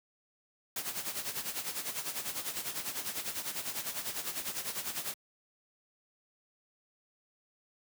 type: noise with tremolo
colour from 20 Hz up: white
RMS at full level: -35 dBFS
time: 0.76-5.14 s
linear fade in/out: 2 ms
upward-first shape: sine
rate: 10 Hz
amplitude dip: 70%
effects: high-pass 100 Hz 12 dB/octave